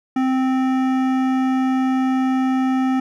sine tone with hard clipping, 260.8 Hz, C4, 5 cents flat, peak -18 dBFS, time 0.16-3 s, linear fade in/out 5 ms, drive 14 dB, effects none

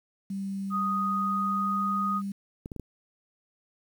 sine tone with pitch glide, 195.4 to 197.9 Hz, G3 to G3, -5 to +17 cents, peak -30 dBFS, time 0.3-2.32 s, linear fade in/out 5 ms, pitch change +22 cents, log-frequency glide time 1-1.85 s
sine tone, 1244.5 Hz, D#6, in tune, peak -26 dBFS, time 0.7-2.22 s, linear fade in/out 50 ms
clicks, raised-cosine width 3 ms, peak -24 dBFS, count 4, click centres 2.659 / 2.718 / 2.763 / 2.797 s
effects 9-bit

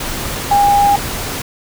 sine tone in noise, 810 Hz, G#5, 43 cents flat, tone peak -8 dBFS, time 0.51-0.96 s, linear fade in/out 5 ms, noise pink, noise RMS -22 dBFS, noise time 0-1.42 s, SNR +11 dB, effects none

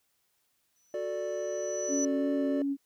sine tone with exponential growth, 5950 Hz, F#8, 9 cents sharp, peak -29 dBFS, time 0.76-2.05 s, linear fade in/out 2 ms, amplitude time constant 280 ms
triangle chord, D major, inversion first, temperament just, 367.1 / 440.5 / 587.3 Hz, F#4 / A4 / D5, -14 / +2 / 0 cents, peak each -35 / -36 / -31 dBFS, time 0.94-2.62 s, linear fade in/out 2 ms
sine tone with vibrato, 277.2 Hz, C#4, in tune, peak -27 dBFS, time 1.88-2.77 s, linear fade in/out 50 ms, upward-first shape sine, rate 2.9 Hz, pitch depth 14 cents each way
effects tanh soft clip ceiling -14 dBFS + white hiss -74 dBFS RMS until 2.85 s

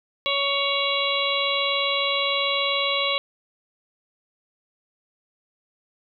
harmonic tone, 559 Hz, C#5, 14 cents sharp, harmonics 1 / 2 / 4 / 5 / 6 / 7, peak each -28 / -28 / -28 / -28 / -28 / -28 dBFS, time 0.26-3.18 s, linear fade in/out 0 ms, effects none

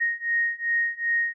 sine beating tone pair, 1864.7 / 1867.3 Hz, A#6 / A#6, 0 / +2 cents, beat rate 2.6 Hz, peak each -26 / -25 dBFS, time 0-1.34 s, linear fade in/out 20 ms, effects none

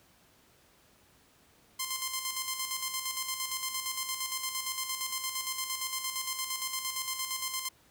5% pulse tone with tremolo, 1046.5 Hz, C6, in tune, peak -19 dBFS, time 1.79-7.69 s, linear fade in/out 10 ms, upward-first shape square, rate 8.7 Hz, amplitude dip 50%, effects pink hiss -63 dBFS RMS until 7.9 s + high-pass 60 Hz 12 dB/octave

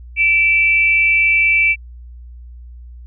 sine tone pair together, 2323 / 2672 Hz, D7 / E7, -20 / +23 cents, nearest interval major second, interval 243 cents, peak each -11 / -18 dBFS, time 0.16-1.76 s, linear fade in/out 50 ms, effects added 60 Hz sine -33 dBFS peak until 3.06 s

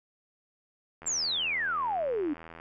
click train, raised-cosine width 0.5 ms, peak -30 dBFS, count 131, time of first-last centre 1.02-2.6 s, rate 82.3 Hz
sine exponential sweep, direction down, 7620 to 277 Hz, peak -27 dBFS, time 1.06-2.34 s, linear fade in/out 10 ms
effects none

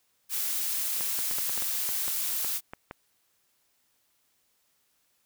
blue noise, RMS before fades -30 dBFS, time 0.29-2.61 s, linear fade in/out 50 ms
clicks, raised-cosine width 0.5 ms, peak -23 dBFS, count 12, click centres 1.009 / 1.19 / 1.312 / 1.385 / 1.495 / 1.577 / 1.623 / 1.891 / 2.081 / 2.446 / 2.735 / 2.911 s
effects white hiss -71 dBFS RMS until 5.25 s

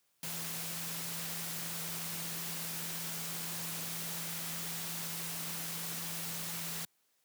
sine tone in noise, 166.6 Hz, E3, 19 cents sharp, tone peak -46 dBFS, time 0.23-6.85 s, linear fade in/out 2 ms, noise white, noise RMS -40 dBFS, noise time 0.23-6.85 s, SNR -9 dB, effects white hiss -75 dBFS RMS until 7.24 s + high-pass 100 Hz 12 dB/octave

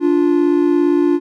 triangle tone pair together, 291.7 / 349.2 Hz, D4 / F4, -12 / 0 cents, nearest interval minor third, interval 312 cents, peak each -12 dBFS, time 0-1.2 s, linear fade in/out 50 ms, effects none

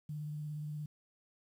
sine tone with vibrato, 150.3 Hz, D3, 40 cents sharp, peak -38 dBFS, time 0.09-0.86 s, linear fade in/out 5 ms, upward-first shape triangle, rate 17 Hz, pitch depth 27 cents each way, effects 11-bit

